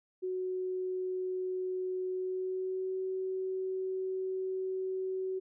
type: tone with pitch glide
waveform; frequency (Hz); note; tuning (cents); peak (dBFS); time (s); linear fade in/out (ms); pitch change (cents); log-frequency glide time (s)
sine; 370 to 376.5; F#4 to F#4; 0 to +30; -32; 0.22-5.4; 20; +30; 2.09-2.98
effects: none

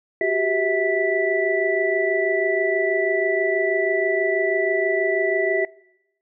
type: tone cluster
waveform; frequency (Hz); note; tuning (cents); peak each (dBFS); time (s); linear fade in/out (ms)
sine; 370 / 396.2 / 649 / 1971; F#4 / G4 / E5 / B6; 0 / +18 / -27 / -4; -24; 0.21-5.65; 2
effects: noise-tail reverb RT60 0.9 s tail -23 dB re dry

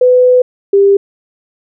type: tone pair in turn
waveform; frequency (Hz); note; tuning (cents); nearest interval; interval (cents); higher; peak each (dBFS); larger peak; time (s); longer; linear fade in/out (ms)
sine; 501 / 397.6; B4 / G4; +25 / +25; major third; 400; first; -4; neither; 0.01-0.42 / 0.73-0.97; first; 5
effects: none

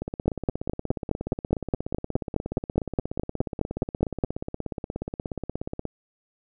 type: two click trains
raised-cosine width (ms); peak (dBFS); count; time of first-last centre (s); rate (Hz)
2; -9 / -17; 20 / 99; 0.28-4.238 / 0.02-5.853; 4.8 / 16.8
effects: none

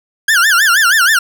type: tone with vibrato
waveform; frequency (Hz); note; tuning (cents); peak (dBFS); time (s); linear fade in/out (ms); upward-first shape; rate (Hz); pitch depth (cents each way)
40% pulse; 1568; G6; 0; -7; 0.28-1.19; 5; sine; 6.3; 240
effects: none

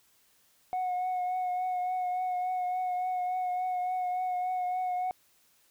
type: tone with vibrato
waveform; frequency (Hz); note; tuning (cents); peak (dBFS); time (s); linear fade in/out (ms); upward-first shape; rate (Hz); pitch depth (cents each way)
sine; 731; F#5; -21; -26; 0.73-5.11; 0; triangle; 3.5; 26
effects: tanh soft clip ceiling -27 dBFS + white hiss -66 dBFS RMS until 5.7 s

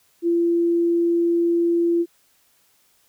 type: tone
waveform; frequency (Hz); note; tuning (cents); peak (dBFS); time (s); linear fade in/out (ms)
sine; 340.7; F4; -43; -16; 0.22-2.06; 50
effects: white hiss -61 dBFS RMS until 3.08 s

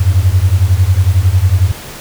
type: beating tone pair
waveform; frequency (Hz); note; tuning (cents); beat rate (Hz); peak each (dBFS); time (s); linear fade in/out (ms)
sine; 87.31 / 98.31; F2 / G2; 0 / +5; 11; -10; 0-1.72; 10
effects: pink hiss -29 dBFS RMS until 2 s

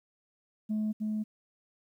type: tone with echo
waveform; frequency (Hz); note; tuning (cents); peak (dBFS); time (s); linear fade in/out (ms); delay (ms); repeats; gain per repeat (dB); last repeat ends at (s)
sine; 214.6; A3; -43; -26; 0.69-0.93; 20; 310; 1; -2; 1.24
effects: tanh soft clip ceiling -26 dBFS + 11-bit

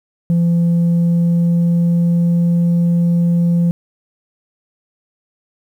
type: tone with pitch glide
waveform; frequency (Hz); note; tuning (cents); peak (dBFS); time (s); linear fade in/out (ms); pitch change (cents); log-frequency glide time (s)
sine; 170.4 to 171.59; F3 to F3; -42 to -30; -8; 0.3-3.71; 0; +12; 0.7-2.58
effects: tanh soft clip ceiling -10 dBFS + 8-bit

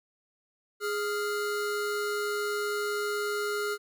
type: tone pair together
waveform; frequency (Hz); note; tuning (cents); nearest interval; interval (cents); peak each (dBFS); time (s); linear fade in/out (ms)
square; 415.3 / 1396.9; G#4 / F6; 0 / 0; octave + major sixth; 2100; -31 / -34; 0.8-3.78; 50
effects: none

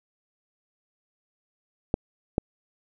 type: clicks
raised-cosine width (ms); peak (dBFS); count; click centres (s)
2; -8; 2; 1.941 / 2.381
effects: none

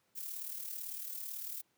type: noise with amplitude modulation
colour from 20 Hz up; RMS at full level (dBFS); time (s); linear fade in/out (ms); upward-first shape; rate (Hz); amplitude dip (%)
violet; -40; 0.15-1.62; 20; sine; 38; 55
effects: pink hiss -75 dBFS RMS until 1.77 s + high-pass 150 Hz 12 dB/octave

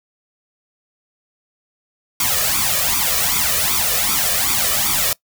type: noise with flanger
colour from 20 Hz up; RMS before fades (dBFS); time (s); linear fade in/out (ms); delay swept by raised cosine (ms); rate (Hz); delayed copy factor
white; -18; 2.2-5.13; 2; 0.85 to 1.71; 2.6; +0.8
effects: noise-tail reverb RT60 0.1 s tail -22 dB re dry

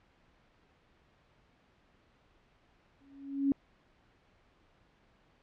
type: tone with exponential growth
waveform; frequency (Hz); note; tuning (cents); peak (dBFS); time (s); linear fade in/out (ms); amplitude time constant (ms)
sine; 276.9; C#4; -2; -22; 3.01-3.52; 1; 110
effects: pink hiss -67 dBFS RMS until 5.42 s + low-pass 3000 Hz 12 dB/octave

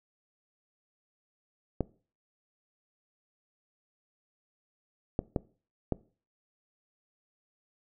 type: clicks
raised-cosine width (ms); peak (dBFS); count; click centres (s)
2; -14; 4; 1.807 / 5.191 / 5.362 / 5.923
effects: noise-tail reverb RT60 0.4 s tail -21 dB re dry

